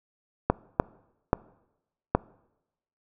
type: clicks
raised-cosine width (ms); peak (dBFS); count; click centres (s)
1; -5; 4; 0.5 / 0.799 / 1.331 / 2.15
effects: noise-tail reverb RT60 0.9 s tail -23 dB re dry